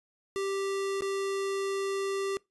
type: tone with dropouts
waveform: square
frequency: 392 Hz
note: G4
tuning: in tune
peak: -30 dBFS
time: 0.36-2.37 s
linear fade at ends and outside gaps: 0 ms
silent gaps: 1.008-1.021 s
effects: noise-tail reverb RT60 0.2 s tail -23 dB re dry + resampled to 24000 Hz